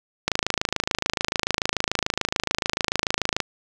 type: click train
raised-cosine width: 0.2 ms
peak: -3 dBFS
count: 85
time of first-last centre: 0.28-3.403 s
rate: 26.9 Hz
effects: none